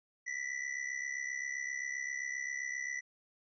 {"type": "ring-modulated tone", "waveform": "square", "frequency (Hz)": 1975.5, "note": "B6", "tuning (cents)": 0, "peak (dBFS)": -34, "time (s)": [0.26, 3.01], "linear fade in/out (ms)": 20, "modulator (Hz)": 33.8, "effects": ["resampled to 16000 Hz"]}